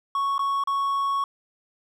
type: tone with dropouts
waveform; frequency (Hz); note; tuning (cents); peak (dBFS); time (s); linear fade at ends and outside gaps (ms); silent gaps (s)
triangle; 1108.7; C#6; 0; -20; 0.15-1.24; 2; 0.381-0.392 / 0.638-0.673
effects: none